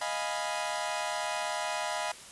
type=chord; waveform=sawtooth; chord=F half-diminished seventh; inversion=third; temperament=equal; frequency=622.3 / 698.5 / 830.6 / 987.8 Hz; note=Eb5 / F5 / Ab5 / Cb6; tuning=0 / 0 / 0 / 0 cents; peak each=-33 dBFS; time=0.01-2.12 s; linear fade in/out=5 ms; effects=white hiss -48 dBFS RMS until 2.31 s + resampled to 24000 Hz